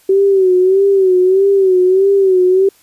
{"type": "tone with vibrato", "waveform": "sine", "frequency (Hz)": 380.3, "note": "F#4", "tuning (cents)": 48, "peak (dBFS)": -7, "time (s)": [0.09, 2.69], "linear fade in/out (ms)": 5, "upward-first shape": "sine", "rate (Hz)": 1.6, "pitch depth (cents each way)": 76, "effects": ["white hiss -50 dBFS RMS until 2.82 s", "resampled to 32000 Hz"]}